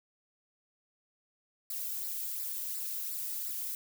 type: noise with flanger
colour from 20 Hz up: violet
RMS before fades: -37 dBFS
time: 1.7-3.75 s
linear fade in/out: 2 ms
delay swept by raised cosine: 0.31 to 1.81 ms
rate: 2.8 Hz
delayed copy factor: -0.65
effects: none